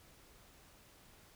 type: silence
effects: pink hiss -62 dBFS RMS until 1.35 s